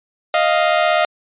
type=tone pair together; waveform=sawtooth; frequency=622.3 / 698.5 Hz; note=D#5 / F5; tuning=0 / 0 cents; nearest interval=major second; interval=200 cents; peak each=-12 dBFS; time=0.34-1.05 s; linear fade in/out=2 ms; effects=resampled to 8000 Hz